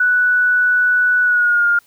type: tone with pitch glide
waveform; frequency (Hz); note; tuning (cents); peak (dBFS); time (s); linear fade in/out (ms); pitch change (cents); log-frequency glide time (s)
sine; 1480 to 1413.2; F#6 to F6; 0 to +20; -11; 0-1.79; 5; -80; 1.22-1.67
effects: white hiss -54 dBFS RMS until 1.86 s